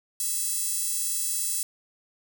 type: tone with high-pass filter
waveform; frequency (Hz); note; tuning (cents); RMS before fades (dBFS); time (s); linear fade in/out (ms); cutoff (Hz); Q
5% pulse; 659.3; E5; 0; -28; 0.2-1.63; 2; 11000; 1.3
effects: none